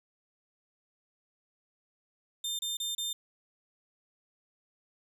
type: tone bursts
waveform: sawtooth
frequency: 3600 Hz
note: A7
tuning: 39 cents sharp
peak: -29 dBFS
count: 4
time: 2.44-3.13 s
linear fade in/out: 5 ms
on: 150 ms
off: 30 ms
effects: none